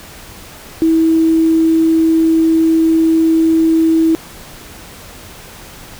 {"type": "tone with quantisation", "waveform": "sine", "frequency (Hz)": 324.1, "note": "E4", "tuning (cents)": -29, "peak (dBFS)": -8, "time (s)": [0.82, 4.15], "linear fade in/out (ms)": 0, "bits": 6, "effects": ["pink hiss -35 dBFS RMS until 5.99 s"]}